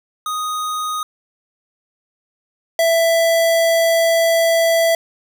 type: tone pair in turn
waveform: square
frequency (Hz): 1244.5 / 663.1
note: D#6 / E5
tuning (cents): 0 / +10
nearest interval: major seventh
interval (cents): 1090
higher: first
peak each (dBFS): -21 / -13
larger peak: second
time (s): 0.26-1.03 / 2.79-4.95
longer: second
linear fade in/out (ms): 2
effects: none